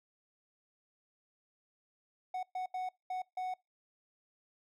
triangle tone bursts at uneven times, 740 Hz, F#5, in tune, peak -32 dBFS, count 5, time 2.34-2.43 / 2.55-2.66 / 2.74-2.89 / 3.1-3.22 / 3.37-3.54 s, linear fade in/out 5 ms, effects noise-tail reverb RT60 0.2 s tail -24 dB re dry + MP3 96 kbps

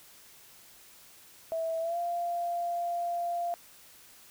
sine tone with pitch glide, 654 to 692.9 Hz, E5 to F5, -14 to -14 cents, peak -29 dBFS, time 1.52-3.54 s, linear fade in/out 0 ms, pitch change +100 cents, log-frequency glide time 1.8-1.98 s, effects white hiss -55 dBFS RMS until 4.3 s

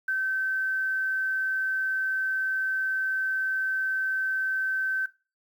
sine tone with quantisation, 1541 Hz, G6, 30 cents flat, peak -24 dBFS, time 0.08-5.06 s, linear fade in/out 5 ms, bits 9, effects noise-tail reverb RT60 0.3 s tail -17 dB re dry

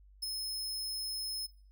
sawtooth tone with ADSR envelope, 5180 Hz, E8, 31 cents flat, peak -30 dBFS, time 0.22-1.47 s, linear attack 12 ms, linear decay 17 ms, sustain -3 dB, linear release 17 ms, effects noise-tail reverb RT60 0.4 s tail -19 dB re dry + added 49 Hz sine -56 dBFS peak until 1.71 s

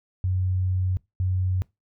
sine tone pair in turn, 92.5 / 92.5 Hz, F#2 / F#2, 0 / 0 cents, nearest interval unison, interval 0 cents, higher neither, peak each -21 dBFS, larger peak neither, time 0.24-0.97 / 1.2-1.62 s, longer first, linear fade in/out 0 ms, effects noise-tail reverb RT60 0.2 s tail -22 dB re dry

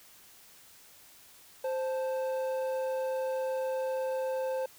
triangle tone pair together, 522.4 / 880 Hz, C5 / A5, -3 / 0 cents, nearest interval major sixth, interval 903 cents, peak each -28 / -38 dBFS, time 1.64-4.66 s, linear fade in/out 5 ms, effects white hiss -56 dBFS RMS until 4.78 s

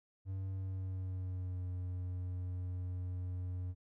triangle tone with pitch glide, 95.5 to 90.61 Hz, G2 to F#2, -45 to -36 cents, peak -35 dBFS, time 0.25-3.75 s, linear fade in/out 50 ms, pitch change -91 cents, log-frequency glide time 0.5-1.65 s, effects none

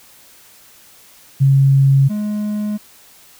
sine / triangle tone pair in turn, 136.7 / 209.7 Hz, C#3 / G#3, -24 / +17 cents, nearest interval perfect fifth, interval 741 cents, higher second, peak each -8 / -16 dBFS, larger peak first, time 1.4-2.09 / 2.09-2.78 s, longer neither, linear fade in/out 20 ms, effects white hiss -46 dBFS RMS until 3.39 s

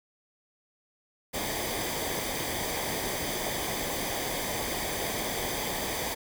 pink noise with comb filter, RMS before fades -32 dBFS, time 1.33-6.15 s, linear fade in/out 20 ms, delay 0.73 ms, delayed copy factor -0.65, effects none

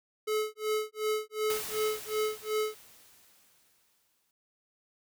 square tone with tremolo, 429.9 Hz, A4, 40 cents flat, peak -27 dBFS, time 0.27-2.75 s, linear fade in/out 10 ms, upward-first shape sine, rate 2.7 Hz, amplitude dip 100%
white noise with exponential decay, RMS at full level -36 dBFS, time 1.5-4.31 s, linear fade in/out 1 ms, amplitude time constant 610 ms
effects none

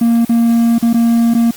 triangle tone with dropouts, 232.5 Hz, A#3, 4 cents flat, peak -6 dBFS, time 0.01-1.51 s, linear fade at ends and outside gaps 5 ms, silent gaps 0.25-0.293 / 0.784-0.825 / 0.931-0.942 / 1.339-1.348 s, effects white hiss -34 dBFS RMS until 1.56 s + Opus 24 kbps

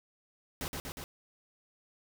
pink noise with echo, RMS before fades -37 dBFS, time 0.61-0.68 s, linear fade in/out 0 ms, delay 120 ms, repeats 3, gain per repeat -2 dB, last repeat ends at 1.04 s, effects none

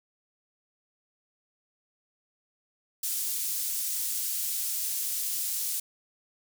pink high-pass noise, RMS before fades -31 dBFS, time 3.03-5.8 s, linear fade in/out 5 ms, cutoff 8000 Hz, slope 12 dB/octave, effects none

